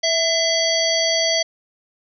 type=harmonic tone with a mistuned harmonic; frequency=655 Hz; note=E5; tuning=11 cents flat; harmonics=1 / 3 / 5 / 7 / 9; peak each=-21 / -25 / -24 / -21 / -25 dBFS; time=0.03-1.43 s; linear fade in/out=10 ms; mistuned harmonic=3; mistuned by=+50 cents; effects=none